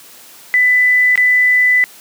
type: tone with dropouts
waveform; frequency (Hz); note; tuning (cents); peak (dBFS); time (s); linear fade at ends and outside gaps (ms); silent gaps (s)
sine; 1995; B6; +17; -8; 0.54-1.84; 0; 1.156-1.176
effects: white hiss -40 dBFS RMS until 2 s + high-pass 150 Hz 12 dB/octave